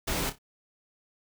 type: noise with echo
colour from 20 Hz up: pink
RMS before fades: -30 dBFS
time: 0.07-0.3 s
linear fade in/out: 10 ms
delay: 29 ms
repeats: 3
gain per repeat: -11 dB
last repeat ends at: 0.387 s
effects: none